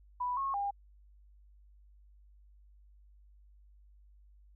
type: tone with pitch steps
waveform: sine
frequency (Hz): 988 / 1090 / 804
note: B5 / C#6 / G5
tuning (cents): 0 / -29 / +44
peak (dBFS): -31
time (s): 0.2-0.71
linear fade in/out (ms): 10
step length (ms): 170
effects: added 50 Hz sine -57 dBFS peak until 4.55 s